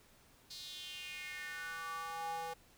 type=tone with high-pass filter sweep; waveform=square; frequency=164.81 Hz; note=E3; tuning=in tune; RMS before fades=-44 dBFS; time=0.5-2.54 s; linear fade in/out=10 ms; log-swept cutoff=4400 to 650 Hz; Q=4.7; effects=pink hiss -65 dBFS RMS until 2.77 s